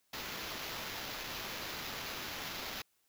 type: noise with sample-and-hold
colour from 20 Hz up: violet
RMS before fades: -42 dBFS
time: 0.13-2.82 s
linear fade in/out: 5 ms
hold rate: 8820 Hz
effects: white hiss -75 dBFS RMS until 3.08 s